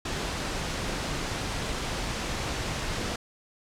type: noise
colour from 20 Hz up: pink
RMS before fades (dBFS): -31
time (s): 0.05-3.16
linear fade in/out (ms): 5
effects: low-pass 7000 Hz 12 dB/octave